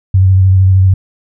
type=tone with vibrato; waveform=sine; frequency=94.5 Hz; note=F#2; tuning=37 cents sharp; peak=-4 dBFS; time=0.14-0.94 s; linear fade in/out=5 ms; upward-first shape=sine; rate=13 Hz; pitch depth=26 cents each way; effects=none